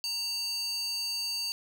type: tone with high-pass filter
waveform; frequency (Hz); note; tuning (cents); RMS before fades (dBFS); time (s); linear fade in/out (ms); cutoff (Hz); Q
square; 922; A#5; -19; -33; 0.04-1.52; 0; 4100; 8.4
effects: none